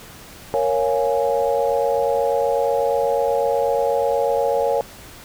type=chord; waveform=sine; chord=Bb minor seventh; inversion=none; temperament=equal; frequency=466.2 / 554.4 / 698.5 / 830.6 Hz; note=Bb4 / Db5 / F5 / Ab5; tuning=0 / 0 / 0 / 0 cents; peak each=-21 / -20 / -26 / -24 dBFS; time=0.54-4.81 s; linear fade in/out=0 ms; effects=pink hiss -41 dBFS RMS until 5.24 s